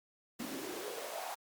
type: noise with high-pass filter sweep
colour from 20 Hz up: pink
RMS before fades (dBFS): -42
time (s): 0.39-1.35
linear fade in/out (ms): 10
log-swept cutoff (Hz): 230 to 810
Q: 5
effects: Opus 48 kbps